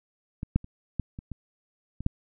clicks, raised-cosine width 5 ms, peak -20 / -9 / -30 / -15 / -25 / -23 / -23 / -11 dBFS, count 8, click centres 0.431 / 0.56 / 0.644 / 0.997 / 1.189 / 1.317 / 2.006 / 2.064 s, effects none

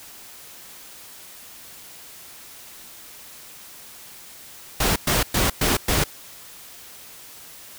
pink noise bursts, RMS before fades -20 dBFS, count 5, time 4.8-6.04 s, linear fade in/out 5 ms, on 160 ms, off 110 ms, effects white hiss -43 dBFS RMS until 7.78 s

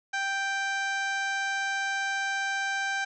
harmonic tone with a mistuned harmonic, 785 Hz, G5, 2 cents sharp, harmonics 1 / 2 / 3 / 4 / 5 / 6 / 7 / 8 / 9 / 10, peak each -33 / -29 / -37 / -43 / -43 / -49 / -47 / -44 / -54 / -53 dBFS, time 0.13-3.05 s, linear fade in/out 10 ms, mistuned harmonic 4, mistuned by -20 cents, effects none

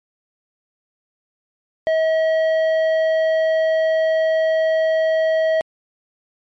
sine tone with tanh clipping, 640 Hz, D#5, 49 cents sharp, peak -16 dBFS, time 1.87-5.61 s, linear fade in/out 0 ms, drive 9 dB, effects MP3 48 kbps

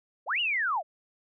sine linear two-way sweep, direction up then down, 415.5 to 2960 to 567 Hz, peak -25 dBFS, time 0.26-0.83 s, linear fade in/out 50 ms, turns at 0.4 s, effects none

